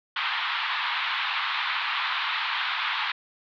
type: band-pass noise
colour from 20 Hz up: pink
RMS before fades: -28 dBFS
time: 0.16-3.12 s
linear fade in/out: 5 ms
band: 910 to 3900 Hz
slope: 48 dB/octave
effects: none